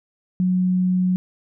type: tone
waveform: sine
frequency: 183.1 Hz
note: F#3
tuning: 18 cents flat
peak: -16 dBFS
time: 0.4-1.16 s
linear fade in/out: 0 ms
effects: none